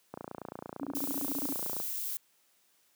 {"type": "click train", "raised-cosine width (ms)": 1, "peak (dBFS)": -25, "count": 49, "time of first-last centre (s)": [0.14, 1.801], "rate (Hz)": 28.9}
{"type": "tone bursts", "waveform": "sine", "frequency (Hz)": 279.8, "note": "C#4", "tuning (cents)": 16, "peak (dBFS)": -33, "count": 11, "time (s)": [0.81, 1.532], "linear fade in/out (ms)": 5, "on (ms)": 42, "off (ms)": 26}
{"type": "noise", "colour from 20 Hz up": "violet", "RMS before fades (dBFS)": -36, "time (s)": [0.95, 2.17], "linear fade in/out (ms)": 0}
{"effects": ["white hiss -69 dBFS RMS until 2.95 s", "high-pass 150 Hz 12 dB/octave"]}